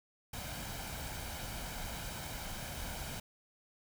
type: noise with comb filter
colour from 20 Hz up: pink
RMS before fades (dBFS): -42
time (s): 0.33-3.2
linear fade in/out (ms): 5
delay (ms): 1.3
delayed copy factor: +0.5
effects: none